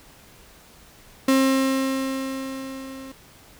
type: tone with level ramp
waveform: 35% pulse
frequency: 266.6 Hz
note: C4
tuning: 33 cents sharp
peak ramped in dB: -13 to -35 dBFS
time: 1.28-3.12 s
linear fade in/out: 5 ms
effects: pink hiss -50 dBFS RMS until 3.59 s